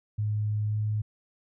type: tone with pitch glide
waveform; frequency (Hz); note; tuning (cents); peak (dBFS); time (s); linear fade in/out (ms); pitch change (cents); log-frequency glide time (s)
sine; 105.8 to 106.66; G#2 to G#2; +33 to +47; -25; 0.18-1.02; 10; +14; 0.68-0.76
effects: none